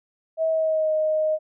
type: tone with pitch glide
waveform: sine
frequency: 644 to 622.1 Hz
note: E5 to D#5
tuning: -41 to 0 cents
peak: -19 dBFS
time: 0.37-1.39 s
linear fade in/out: 50 ms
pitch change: -59 cents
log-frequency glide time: 0.48-0.93 s
effects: none